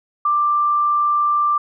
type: tone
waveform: sine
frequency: 1181 Hz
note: D6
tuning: 9 cents sharp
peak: -14 dBFS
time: 0.25-1.58 s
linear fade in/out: 5 ms
effects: none